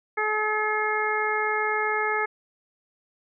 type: harmonic tone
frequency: 427.7 Hz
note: A4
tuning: 49 cents flat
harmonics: 1 / 2 / 3 / 4 / 5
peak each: -29 / -29 / -29 / -29 / -29 dBFS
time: 0.17-2.26 s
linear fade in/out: 10 ms
effects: none